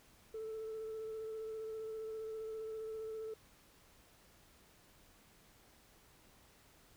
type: tone with vibrato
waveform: sine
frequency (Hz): 440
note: A4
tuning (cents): 0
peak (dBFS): -39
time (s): 0.34-3.34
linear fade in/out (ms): 5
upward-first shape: sine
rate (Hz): 15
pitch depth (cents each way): 17
effects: tanh soft clip ceiling -39 dBFS + pink hiss -65 dBFS RMS until 6.96 s